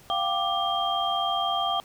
sine tone cluster, 695 / 775 / 1180 / 3202 Hz, F5 / G5 / D6 / G7, -9 / -20 / +8 / +36 cents, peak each -29 dBFS, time 0.1-1.8 s, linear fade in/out 0 ms, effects pink hiss -53 dBFS RMS until 1.84 s

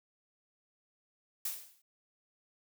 blue noise with exponential decay, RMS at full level -33 dBFS, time 1.45-1.82 s, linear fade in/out 5 ms, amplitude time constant 80 ms, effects none

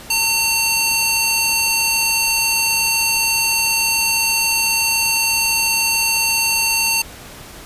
square tone with high-pass filter, 907 Hz, A#5, 48 cents flat, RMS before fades -17 dBFS, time 0.1-7.02 s, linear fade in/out 5 ms, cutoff 2800 Hz, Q 0.77, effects pink hiss -37 dBFS RMS until 7.65 s + resampled to 32000 Hz

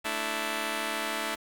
5% pulse chord, A suspended fourth, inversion none, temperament just, 220 / 293.3 / 330 Hz, A3 / D4 / E4, 0 / -2 / +2 cents, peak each -24 dBFS, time 0.04-1.36 s, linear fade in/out 20 ms, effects 8-bit

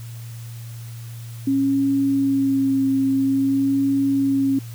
sine tone with vibrato, 272.2 Hz, C#4, 31 cents flat, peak -16 dBFS, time 1.47-4.59 s, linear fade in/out 5 ms, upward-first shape sine, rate 0.5 Hz, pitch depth 20 cents each way, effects added 116 Hz sine -32 dBFS peak until 4.74 s + white hiss -46 dBFS RMS until 4.74 s

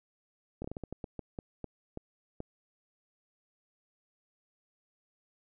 slowing click train, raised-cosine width 2 ms, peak -25 dBFS, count 13, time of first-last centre 0.62-2.404 s, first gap 24 ms, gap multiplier 1.3, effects none

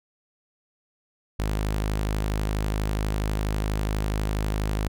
sawtooth tone, 52.2 Hz, G#1, 10 cents sharp, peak -20 dBFS, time 1.39-4.88 s, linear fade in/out 5 ms, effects none

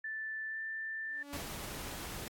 sine tone with pitch glide, 1760 to 1775.3 Hz, A6 to A6, 0 to +15 cents, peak -37 dBFS, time 0.04-1.23 s, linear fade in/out 5 ms, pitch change +15 cents, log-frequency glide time 0.48-0.59 s
sawtooth tone with exponential growth, 285.8 Hz, D4, 47 cents flat, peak -34 dBFS, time 1.02-1.37 s, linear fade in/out 5 ms, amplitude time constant 74 ms
pink noise, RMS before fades -43 dBFS, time 1.33-2.28 s, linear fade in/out 2 ms
effects AAC 64 kbps

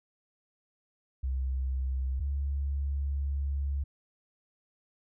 sine tone pair in turn, 65.41 / 69.91 Hz, C2 / C#2, 0 / +15 cents, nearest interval minor second, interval 115 cents, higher second, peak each -28 dBFS, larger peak neither, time 1.23-2.2 / 2.2-3.84 s, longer second, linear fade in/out 10 ms, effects none

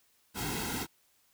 pink noise with comb filter, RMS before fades -35 dBFS, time 0.34-0.87 s, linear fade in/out 50 ms, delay 1.7 ms, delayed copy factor -0.9, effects white hiss -69 dBFS RMS until 1.33 s

